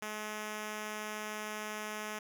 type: tone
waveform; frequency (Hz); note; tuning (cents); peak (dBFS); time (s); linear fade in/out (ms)
5% pulse; 213.1; G#3; +45; -27; 0.02-2.19; 5
effects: none